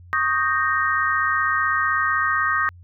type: chord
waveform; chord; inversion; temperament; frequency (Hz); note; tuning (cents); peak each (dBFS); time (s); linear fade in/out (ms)
sine; Eb dominant seventh; third; equal with one note detuned; 1108.7 / 1244.5 / 1568 / 1855; Db6 / Eb6 / G6 / Bb6; 0 / 0 / 0 / -9; -27 / -22 / -24 / -23; 0.13-2.69; 0
effects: added 88 Hz sine -42 dBFS peak until 2.83 s